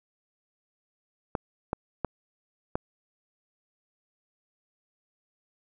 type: clicks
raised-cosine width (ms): 1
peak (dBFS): -13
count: 4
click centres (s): 1.352 / 1.731 / 2.047 / 2.755
effects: none